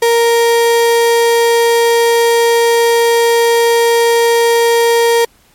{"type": "tone", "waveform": "35% pulse", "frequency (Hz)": 466.2, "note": "A#4", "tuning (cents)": 0, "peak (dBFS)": -6, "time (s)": [0.02, 5.25], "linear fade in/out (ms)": 5, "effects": ["pink hiss -50 dBFS RMS until 5.54 s", "MP3 64 kbps"]}